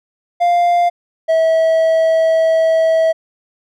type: tone pair in turn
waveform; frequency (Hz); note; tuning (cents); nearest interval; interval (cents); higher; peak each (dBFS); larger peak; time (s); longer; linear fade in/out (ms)
triangle; 698.5 / 648; F5 / E5; 0 / -30; minor second; 130; first; -8; neither; 0.4-0.9 / 1.28-3.13; second; 20
effects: none